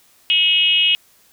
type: tone with frequency modulation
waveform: sine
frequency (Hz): 2900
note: F#7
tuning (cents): -35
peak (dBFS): -12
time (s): 0.3-0.95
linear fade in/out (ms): 0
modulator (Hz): 343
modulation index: 0.97
effects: white hiss -54 dBFS RMS until 1.32 s